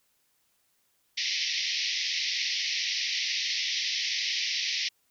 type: band-pass noise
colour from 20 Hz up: white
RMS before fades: -30 dBFS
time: 1.17-4.89 s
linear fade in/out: 10 ms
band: 1900 to 5800 Hz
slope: 96 dB/octave
effects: white hiss -71 dBFS RMS until 5.1 s